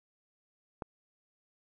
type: click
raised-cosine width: 1 ms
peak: -23 dBFS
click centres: 0.822 s
effects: none